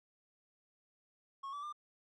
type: tone with pitch steps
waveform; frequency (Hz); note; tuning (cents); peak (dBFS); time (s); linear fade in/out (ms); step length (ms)
triangle; 1094 / 1153 / 1196; C#6 / D6 / D6; -23 / -32 / +31; -39; 1.43-1.727; 10; 99
effects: resampled to 24000 Hz